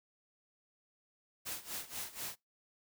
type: noise with tremolo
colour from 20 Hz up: white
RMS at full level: -40 dBFS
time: 1.45-2.36 s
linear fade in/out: 20 ms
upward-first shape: sine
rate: 4.1 Hz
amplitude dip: 85%
effects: noise-tail reverb RT60 0.2 s tail -25 dB re dry